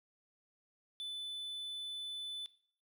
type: tone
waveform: triangle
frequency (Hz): 3500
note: A7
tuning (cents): -10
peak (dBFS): -38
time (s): 1-2.46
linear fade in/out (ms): 0
effects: noise-tail reverb RT60 0.5 s tail -17 dB re dry